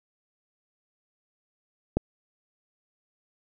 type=click; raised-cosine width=2 ms; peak=-9 dBFS; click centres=1.97 s; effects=none